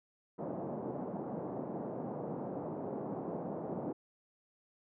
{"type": "band-pass noise", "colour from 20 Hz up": "pink", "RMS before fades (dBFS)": -40, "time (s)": [0.38, 3.93], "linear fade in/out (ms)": 10, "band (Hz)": [160, 790], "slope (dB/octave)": 24, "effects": []}